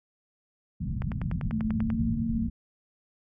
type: low-pass noise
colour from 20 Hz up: white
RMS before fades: -31 dBFS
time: 0.8-2.5 s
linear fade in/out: 10 ms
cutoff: 210 Hz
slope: 48 dB/octave
type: click train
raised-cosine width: 0.5 ms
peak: -23 dBFS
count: 10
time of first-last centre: 1.02-1.902 s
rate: 10.2 Hz
type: tone with pitch glide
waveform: sine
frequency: 219.1 to 227.5 Hz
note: A3 to A#3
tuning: -7 to -42 cents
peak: -27 dBFS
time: 1.51-2.49 s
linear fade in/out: 20 ms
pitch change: +65 cents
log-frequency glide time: 1.72-2.01 s
effects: none